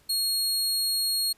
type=tone; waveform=sawtooth; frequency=4295 Hz; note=C8; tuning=44 cents sharp; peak=-21 dBFS; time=0.09-1.33 s; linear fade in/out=10 ms; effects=pink hiss -61 dBFS RMS until 1.37 s + resampled to 32000 Hz